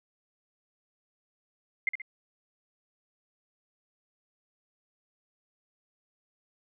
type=tone with echo; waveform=sine; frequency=2100 Hz; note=C7; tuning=6 cents sharp; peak=-23 dBFS; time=1.87-1.89 s; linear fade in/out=2 ms; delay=64 ms; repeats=2; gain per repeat=-7 dB; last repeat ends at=2.018 s; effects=none